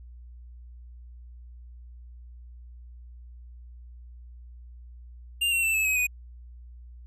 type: tone with pitch steps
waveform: square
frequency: 2794 / 2729 / 2665 / 2602 / 2541 / 2482 Hz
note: F7 / F7 / E7 / E7 / D#7 / D#7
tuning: 0 / -41 / +18 / -23 / +36 / -5 cents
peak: -23 dBFS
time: 5.41-6.07 s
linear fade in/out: 10 ms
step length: 110 ms
effects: added 60 Hz sine -43 dBFS peak until 7.06 s + resampled to 32000 Hz